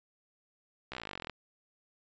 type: slowing click train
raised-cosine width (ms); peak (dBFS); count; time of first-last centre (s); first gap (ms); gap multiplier
0.3; -23; 20; 0.92-1.297; 15; 1.03
effects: resampled to 16000 Hz